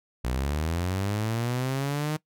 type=linear sweep; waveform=sawtooth; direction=up; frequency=59 to 155.4 Hz; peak=-22 dBFS; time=0.24-2.17 s; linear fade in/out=10 ms; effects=noise-tail reverb RT60 0.1 s tail -21 dB re dry